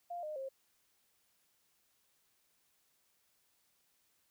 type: tone with pitch steps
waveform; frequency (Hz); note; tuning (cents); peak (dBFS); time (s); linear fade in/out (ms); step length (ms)
sine; 698.5 / 611.6 / 535.5; F5 / D#5 / C5; 0 / -30 / +40; -39; 0.1-0.49; 10; 130
effects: white hiss -75 dBFS RMS until 4.3 s